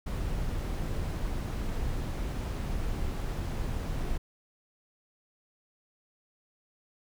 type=noise; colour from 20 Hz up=brown; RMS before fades=-32 dBFS; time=0.06-4.18 s; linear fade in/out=10 ms; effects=none